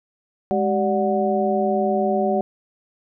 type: tone cluster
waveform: sine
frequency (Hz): 207.4 / 385.7 / 584 / 737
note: G#3 / G4 / D5 / F#5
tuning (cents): -2 / -28 / -10 / -7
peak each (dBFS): -23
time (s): 0.51-2.41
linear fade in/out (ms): 0
effects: none